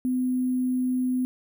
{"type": "tone with sample-and-hold", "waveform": "sine", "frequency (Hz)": 253.9, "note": "B3", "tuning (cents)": 48, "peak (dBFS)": -22, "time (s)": [0.05, 1.25], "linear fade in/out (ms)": 0, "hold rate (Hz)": 11025, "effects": []}